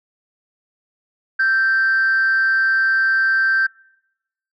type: tone with frequency modulation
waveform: sine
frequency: 1565 Hz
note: G6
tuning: 3 cents flat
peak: -12 dBFS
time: 1.39-3.67 s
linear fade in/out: 10 ms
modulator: 225 Hz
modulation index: 0.25
effects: noise-tail reverb RT60 0.9 s tail -26 dB re dry + tanh soft clip ceiling -11 dBFS